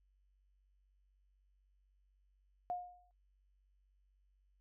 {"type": "tone with exponential decay", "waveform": "sine", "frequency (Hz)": 715, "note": "F5", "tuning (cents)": 41, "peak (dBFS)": -34, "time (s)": [2.7, 3.11], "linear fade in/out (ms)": 0, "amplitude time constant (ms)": 87, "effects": ["noise-tail reverb RT60 0.1 s tail -21 dB re dry", "added 48 Hz sine -70 dBFS peak until 4.6 s"]}